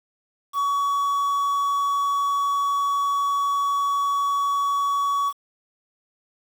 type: tone with quantisation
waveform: triangle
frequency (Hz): 1128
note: C#6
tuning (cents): +30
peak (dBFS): -18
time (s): 0.53-5.33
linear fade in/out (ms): 50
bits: 7
effects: none